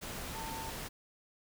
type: tone in noise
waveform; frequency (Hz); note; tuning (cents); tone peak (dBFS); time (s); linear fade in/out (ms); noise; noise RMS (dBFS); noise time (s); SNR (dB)
sine; 896; A5; +31; -42; 0.34-0.71; 20; pink; -42; 0.01-0.89; -3
effects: none